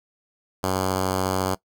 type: tone with notch filter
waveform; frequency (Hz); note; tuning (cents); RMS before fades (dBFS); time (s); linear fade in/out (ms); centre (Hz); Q
5% pulse; 94; F#2; +28; -24; 0.63-1.55; 10; 2600; 2
effects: noise-tail reverb RT60 0.1 s tail -20 dB re dry